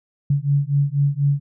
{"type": "beating tone pair", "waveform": "sine", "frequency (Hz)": [140, 144.1], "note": ["C#3", "D3"], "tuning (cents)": [18, -33], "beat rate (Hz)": 4.1, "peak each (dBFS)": -19, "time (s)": [0.3, 1.4], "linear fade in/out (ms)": 5, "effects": []}